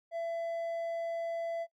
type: tone with hard clipping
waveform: sine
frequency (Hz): 670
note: E5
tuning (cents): +28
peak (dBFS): -34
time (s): 0.11-1.67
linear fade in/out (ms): 50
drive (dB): 3
effects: noise-tail reverb RT60 0.1 s tail -22 dB re dry